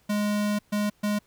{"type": "tone bursts at uneven times", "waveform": "square", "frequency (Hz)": 207.7, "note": "G#3", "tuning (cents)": 0, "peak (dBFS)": -24, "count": 3, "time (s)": [[0.09, 0.59], [0.72, 0.9], [1.03, 1.19]], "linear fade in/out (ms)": 10, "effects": ["pink hiss -64 dBFS RMS until 1.26 s"]}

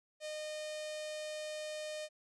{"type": "tone with notch filter", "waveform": "sawtooth", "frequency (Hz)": 612, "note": "D#5", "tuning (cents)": -29, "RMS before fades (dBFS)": -42, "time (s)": [0.2, 2.09], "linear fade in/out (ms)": 50, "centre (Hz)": 1300, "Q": 1.2, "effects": ["resampled to 22050 Hz"]}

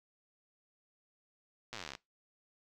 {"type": "slowing click train", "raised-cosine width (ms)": 0.2, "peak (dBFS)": -25, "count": 20, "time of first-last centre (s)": [1.73, 1.951], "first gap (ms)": 8, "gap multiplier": 1.04, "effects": ["noise-tail reverb RT60 0.2 s tail -22 dB re dry"]}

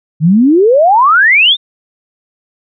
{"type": "exponential sweep", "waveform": "sine", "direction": "up", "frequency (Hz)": [146.83, 3729], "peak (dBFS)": -4, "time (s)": [0.2, 1.57], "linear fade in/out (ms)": 50, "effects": []}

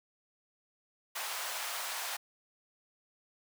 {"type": "high-pass noise", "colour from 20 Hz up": "pink", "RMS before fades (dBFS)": -38, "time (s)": [1.15, 2.17], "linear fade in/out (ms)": 10, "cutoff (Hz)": 710, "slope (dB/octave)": 24, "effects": []}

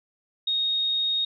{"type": "tone", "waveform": "sine", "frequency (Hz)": 3729, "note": "A#7", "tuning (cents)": 0, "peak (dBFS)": -22, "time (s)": [0.47, 1.25], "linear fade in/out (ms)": 5, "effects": []}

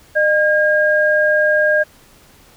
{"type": "tone pair together", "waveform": "sine", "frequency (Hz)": [608, 1620], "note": ["D#5", "G#6"], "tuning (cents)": [-40, -43], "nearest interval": "octave + perfect fourth", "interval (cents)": 1697, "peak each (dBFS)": -14, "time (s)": [0.15, 1.84], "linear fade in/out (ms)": 20, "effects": ["pink hiss -48 dBFS RMS until 2.56 s"]}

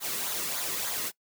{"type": "noise with flanger", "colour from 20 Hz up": "white", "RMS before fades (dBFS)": -32, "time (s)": [0, 1.12], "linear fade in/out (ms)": 50, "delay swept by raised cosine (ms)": [0.36, 1.34], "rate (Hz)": 3.4, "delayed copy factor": -0.55, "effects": ["noise-tail reverb RT60 0.1 s tail -21 dB re dry"]}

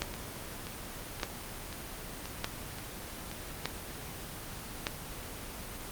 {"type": "two click trains", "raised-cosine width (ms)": 0.2, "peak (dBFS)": [-22, -12], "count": [7, 5], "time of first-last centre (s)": [[0.14, 3.315], [0.02, 4.868]], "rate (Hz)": [1.89, 0.825], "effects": ["pink hiss -42 dBFS RMS until 5.91 s", "Opus 24 kbps"]}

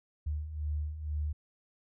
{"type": "beating tone pair", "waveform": "sine", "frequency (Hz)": [73.8, 75.9], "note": ["D2", "D#2"], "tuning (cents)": [9, -42], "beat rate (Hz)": 2.1, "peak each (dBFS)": [-39, -33], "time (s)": [0.26, 1.33], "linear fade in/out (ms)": 10, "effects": []}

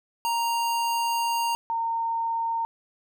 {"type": "tone pair in turn", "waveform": ["square", "sine"], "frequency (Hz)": [932.3, 916.3], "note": ["A#5", "A#5"], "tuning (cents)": [0, -30], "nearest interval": "unison", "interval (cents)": 30, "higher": "first", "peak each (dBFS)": -24, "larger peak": "neither", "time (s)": [[0.25, 1.55], [1.7, 2.65]], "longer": "first", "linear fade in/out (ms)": 0, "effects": []}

